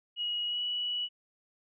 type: tone with pitch glide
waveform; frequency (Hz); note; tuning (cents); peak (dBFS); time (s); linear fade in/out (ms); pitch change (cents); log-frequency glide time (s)
sine; 2900 to 2940; F#7 to F#7; -35 to -12; -30; 0.16-1.09; 50; +23; 0.47-0.62
effects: none